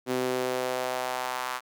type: tone with high-pass filter sweep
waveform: sawtooth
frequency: 127.2 Hz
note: C3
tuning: 48 cents flat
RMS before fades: -30 dBFS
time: 0.06-1.61 s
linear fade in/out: 50 ms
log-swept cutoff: 310 to 1100 Hz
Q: 2.1
effects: none